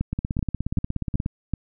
two click trains, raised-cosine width 5 ms, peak -13 / -11 dBFS, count 20 / 5, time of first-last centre 0.13-1.261 / 0.01-1.537 s, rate 16.8 / 2.62 Hz, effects none

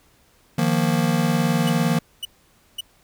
square chord, Eb suspended second, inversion none, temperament just, 155.56 / 175.01 / 233.3 Hz, Eb3 / F3 / Bb3, 0 / +4 / +2 cents, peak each -23 dBFS, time 0.58-1.99 s, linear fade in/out 5 ms
45% pulse tone bursts, 2960 Hz, F#7, in tune, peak -25 dBFS, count 3, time 1.67-2.808 s, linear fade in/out 5 ms, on 26 ms, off 530 ms
effects pink hiss -58 dBFS RMS until 3.03 s

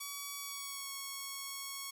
5% pulse tone with pitch glide, 1134 to 1103.6 Hz, C#6 to C#6, +39 to -8 cents, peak -29 dBFS, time 0-1.91 s, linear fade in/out 10 ms, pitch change -47 cents, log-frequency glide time 0.38-0.91 s, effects none

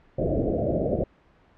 white low-pass noise, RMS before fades -25 dBFS, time 0.18-1.04 s, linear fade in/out 5 ms, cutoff 670 Hz, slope 96 dB/octave, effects pink hiss -58 dBFS RMS until 1.57 s + low-pass 2000 Hz 12 dB/octave

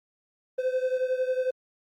triangle beating tone pair, 510 / 521 Hz, C5 / C5, -44 / -7 cents, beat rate 11 Hz, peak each -24 / -28 dBFS, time 0.58-1.51 s, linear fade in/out 10 ms, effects Opus 32 kbps

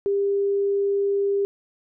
sine tone, 399.4 Hz, G4, 32 cents sharp, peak -19 dBFS, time 0.06-1.45 s, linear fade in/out 0 ms, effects none

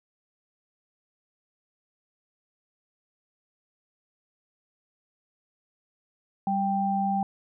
sine tone pair together, 196.21 / 787 Hz, G3 / G5, +2 / +7 cents, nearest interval 2 octaves, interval 2405 cents, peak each -27 / -25 dBFS, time 6.47-7.23 s, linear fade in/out 2 ms, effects none

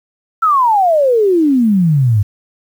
sine exponential sweep, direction down, 1354 to 98 Hz, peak -8 dBFS, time 0.42-2.23 s, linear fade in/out 10 ms, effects 7-bit

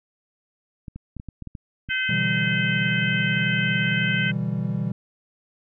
clicks, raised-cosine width 5 ms, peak -23 dBFS, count 9, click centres 0.882 / 0.96 / 1.167 / 1.199 / 1.287 / 1.423 / 1.473 / 1.552 / 1.889 s
harmonic tone, 514 Hz, C5, 31 cents flat, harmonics 3 / 4 / 5 / 6, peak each -25 / -28 / -29 / -30 dBFS, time 1.89-4.32 s, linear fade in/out 20 ms
triangle chord, E minor seventh, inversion second, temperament equal, 123.47 / 146.83 / 164.81 / 196 Hz, B2 / D3 / E3 / G3, 0 / 0 / 0 / 0 cents, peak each -26 / -30 / -26 / -26 dBFS, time 2.09-4.92 s, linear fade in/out 5 ms
effects none

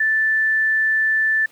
sine tone, 1760 Hz, A6, in tune, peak -15 dBFS, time 0-1.46 s, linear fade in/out 5 ms, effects pink hiss -52 dBFS RMS until 1.51 s + high-pass 200 Hz 12 dB/octave

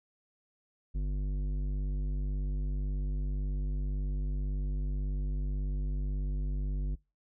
sine tone with tanh clipping, 49.08 Hz, G1, 3 cents sharp, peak -31 dBFS, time 0.94-6.96 s, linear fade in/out 20 ms, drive 12 dB, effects noise-tail reverb RT60 0.3 s tail -26 dB re dry

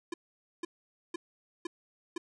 square tone bursts, 342.3 Hz, F4, 35 cents flat, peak -34 dBFS, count 5, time 0.12-2.18 s, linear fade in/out 5 ms, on 20 ms, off 490 ms, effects resampled to 22050 Hz + 11-bit

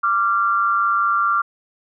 sine tone pair together, 1174.7 / 1379.5 Hz, D6 / F6, 0 / -22 cents, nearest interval minor third, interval 278 cents, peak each -18 dBFS, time 0.03-1.42 s, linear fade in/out 10 ms, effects none

